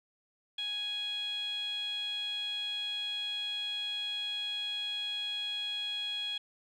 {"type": "tone with band-pass filter", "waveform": "15% pulse", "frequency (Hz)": 830, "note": "G#5", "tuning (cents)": -1, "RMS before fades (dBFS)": -36, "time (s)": [0.58, 6.38], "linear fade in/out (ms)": 5, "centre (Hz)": 3300, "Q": 7.7, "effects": []}